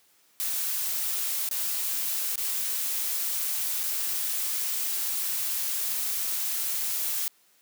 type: noise with dropouts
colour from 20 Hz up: blue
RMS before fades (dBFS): -29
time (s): 0.4-7.28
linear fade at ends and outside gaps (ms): 0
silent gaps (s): 1.489-1.512 / 2.357-2.379 / 3.833-3.838
effects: white hiss -63 dBFS RMS until 7.61 s + high-pass 150 Hz 12 dB/octave